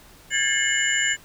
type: tone cluster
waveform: sine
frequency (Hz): 1629 / 1762 / 2151 / 2949 / 7140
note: G#6 / A6 / C7 / F#7 / A8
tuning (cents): -34 / +2 / +47 / -6 / +24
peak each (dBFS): -26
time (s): 0.3-1.17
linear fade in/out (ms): 50
effects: pink hiss -50 dBFS RMS until 1.24 s

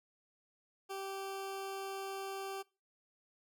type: tone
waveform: 20% pulse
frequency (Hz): 389.1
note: G4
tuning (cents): -13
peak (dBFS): -35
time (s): 0.89-2.63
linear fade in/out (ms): 20
effects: noise-tail reverb RT60 0.3 s tail -23 dB re dry

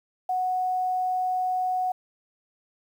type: tone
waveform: sine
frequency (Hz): 738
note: F#5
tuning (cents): -5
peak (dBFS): -23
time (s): 0.29-1.92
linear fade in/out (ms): 5
effects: 9-bit

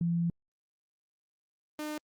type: tone pair in turn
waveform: sine / sawtooth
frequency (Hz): 170 / 302.9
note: F3 / D#4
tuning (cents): -46 / -46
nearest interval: minor seventh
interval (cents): 1000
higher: second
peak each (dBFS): -26 / -31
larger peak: first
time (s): 0.01-0.3 / 1.79-1.98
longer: first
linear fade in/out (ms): 2
effects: Opus 48 kbps

